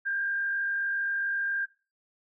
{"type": "tone with frequency modulation", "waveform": "sine", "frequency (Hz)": 1598, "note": "G6", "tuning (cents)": 33, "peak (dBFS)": -27, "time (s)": [0.05, 1.66], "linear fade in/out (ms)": 20, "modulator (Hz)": 47.4, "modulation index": 0.57, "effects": ["noise-tail reverb RT60 0.3 s tail -19 dB re dry"]}